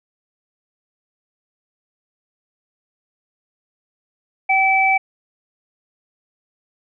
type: tone pair together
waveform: sine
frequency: 769 / 2309 Hz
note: G5 / D7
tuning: -33 / -30 cents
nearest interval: octave + perfect fifth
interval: 1903 cents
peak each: -16 / -15 dBFS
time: 4.49-4.98 s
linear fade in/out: 10 ms
effects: none